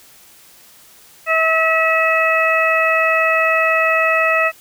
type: harmonic tone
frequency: 646 Hz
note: E5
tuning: 35 cents flat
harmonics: 1 / 2 / 3 / 4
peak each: -18 / -18 / -18 / -18 dBFS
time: 1.26-4.52 s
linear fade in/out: 50 ms
effects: white hiss -46 dBFS RMS until 4.6 s